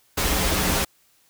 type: noise with comb filter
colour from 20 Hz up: pink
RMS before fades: -22 dBFS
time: 0.17-0.85 s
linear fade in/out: 10 ms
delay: 8.3 ms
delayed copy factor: -0.65
effects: white hiss -61 dBFS RMS until 1.29 s